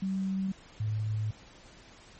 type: tone pair in turn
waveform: sine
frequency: 191.5 / 107.48 Hz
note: G3 / A2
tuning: -40 / -40 cents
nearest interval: minor seventh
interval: 1000 cents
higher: first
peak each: -28 dBFS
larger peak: neither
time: 0.02-0.52 / 0.8-1.31 s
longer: second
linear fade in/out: 5 ms
effects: pink hiss -54 dBFS RMS until 2.19 s + MP3 32 kbps